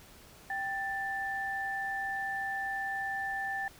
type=tone pair together; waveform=sine; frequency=784 / 1768.2 Hz; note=G5 / A6; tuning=0 / +8 cents; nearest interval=octave + major second; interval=1408 cents; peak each=-36 / -34 dBFS; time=0.5-3.68 s; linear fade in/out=2 ms; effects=pink hiss -55 dBFS RMS until 3.79 s